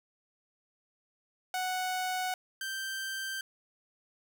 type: tone pair in turn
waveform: sawtooth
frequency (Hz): 740 / 1564.8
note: F#5 / G6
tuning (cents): 0 / -4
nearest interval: octave + minor second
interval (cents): 1296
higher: second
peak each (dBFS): -27 / -31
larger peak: first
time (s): 1.54-2.34 / 2.61-3.41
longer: neither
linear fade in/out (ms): 2
effects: none